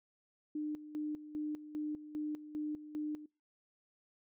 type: tone with tremolo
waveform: sine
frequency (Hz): 301.8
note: D4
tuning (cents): +47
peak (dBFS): -35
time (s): 0.55-3.26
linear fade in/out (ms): 5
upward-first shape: square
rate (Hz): 2.5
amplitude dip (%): 75
effects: noise-tail reverb RT60 0.3 s tail -25 dB re dry